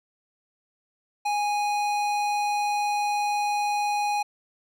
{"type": "tone with tanh clipping", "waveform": "sine", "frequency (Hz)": 827, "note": "G#5", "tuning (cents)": -8, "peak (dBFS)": -25, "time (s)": [1.25, 4.23], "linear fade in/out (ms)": 10, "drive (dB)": 18, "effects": []}